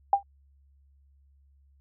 sine tone with exponential decay, 798 Hz, G5, 31 cents sharp, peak -13 dBFS, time 0.13-0.23 s, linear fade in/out 2 ms, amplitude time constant 21 ms, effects added 69 Hz sine -58 dBFS peak until 1.8 s

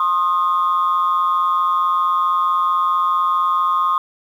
sine tone pair together, 1063 / 1238.5 Hz, C6 / D#6, +27 / -8 cents, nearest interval minor third, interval 265 cents, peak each -16 dBFS, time 0-3.98 s, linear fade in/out 2 ms, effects tanh soft clip ceiling -9 dBFS + 8-bit

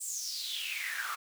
pink noise with high-pass filter sweep, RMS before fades -37 dBFS, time 0-1.16 s, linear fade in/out 20 ms, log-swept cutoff 8300 to 1200 Hz, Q 7.3, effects none

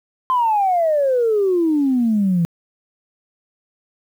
sine exponential sweep, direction down, 1046 to 164.81 Hz, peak -13 dBFS, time 0.3-2.45 s, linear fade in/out 0 ms, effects tanh soft clip ceiling -9 dBFS + 8-bit

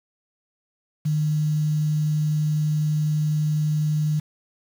sine tone with quantisation, 152 Hz, D#3, 40 cents flat, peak -19 dBFS, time 1.05-4.2 s, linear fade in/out 10 ms, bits 7, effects none

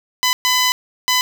10% pulse tone bursts at uneven times, 1005 Hz, B5, 30 cents sharp, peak -5 dBFS, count 3, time 0.23-0.33 / 0.45-0.72 / 1.08-1.21 s, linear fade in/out 0 ms, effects none

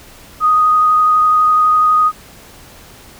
sine tone with vibrato, 1244.5 Hz, D#6, in tune, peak -8 dBFS, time 0.4-2.12 s, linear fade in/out 50 ms, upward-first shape triangle, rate 12 Hz, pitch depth 11 cents each way, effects pink hiss -40 dBFS RMS until 3.19 s

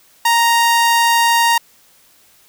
sawtooth tone, 932.3 Hz, A#5, in tune, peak -7 dBFS, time 0.25-1.58 s, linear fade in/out 5 ms, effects white hiss -51 dBFS RMS until 2.48 s

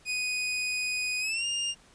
sawtooth tone with pitch glide, 2489 to 2810 Hz, D#7 to F7, 0 to +10 cents, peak -25 dBFS, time 0.05-1.75 s, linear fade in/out 50 ms, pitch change +210 cents, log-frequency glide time 1.2-1.45 s, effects pink hiss -58 dBFS RMS until 1.94 s + resampled to 22050 Hz

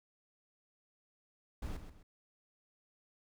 brown noise with echo, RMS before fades -40 dBFS, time 1.62-1.77 s, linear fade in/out 5 ms, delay 130 ms, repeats 2, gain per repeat -9 dB, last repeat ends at 2.03 s, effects none

